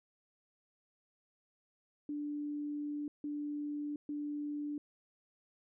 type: tone bursts at uneven times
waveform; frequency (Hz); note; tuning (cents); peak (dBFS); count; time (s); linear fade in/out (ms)
sine; 293.7; D4; 0; -36; 3; 2.09-3.08 / 3.24-3.96 / 4.09-4.78; 2
effects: none